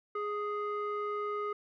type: tone with low-pass filter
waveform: square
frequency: 415.3 Hz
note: G#4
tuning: in tune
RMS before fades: -35 dBFS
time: 0.15-1.53 s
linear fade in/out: 5 ms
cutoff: 1500 Hz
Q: 8.5
effects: none